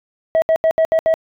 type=tone bursts at uneven times; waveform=sine; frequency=645 Hz; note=E5; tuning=38 cents flat; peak=-8 dBFS; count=6; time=0.35-0.42 / 0.49-0.56 / 0.64-0.71 / 0.78-0.85 / 0.92-0.99 / 1.06-1.14 s; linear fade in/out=0 ms; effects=tanh soft clip ceiling -10 dBFS